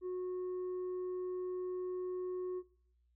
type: tone with tanh clipping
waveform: sine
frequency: 365.4 Hz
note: F#4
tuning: 22 cents flat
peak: -37 dBFS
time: 0.01-2.63 s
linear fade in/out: 50 ms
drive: 2 dB
effects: noise-tail reverb RT60 0.6 s tail -21 dB re dry + added 60 Hz sine -70 dBFS peak until 3.15 s